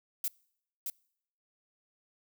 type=noise with echo; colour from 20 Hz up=violet; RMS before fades=-32 dBFS; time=0.24-0.28 s; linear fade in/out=2 ms; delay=620 ms; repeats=1; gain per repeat=-4 dB; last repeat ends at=0.9 s; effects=noise-tail reverb RT60 0.7 s tail -26 dB re dry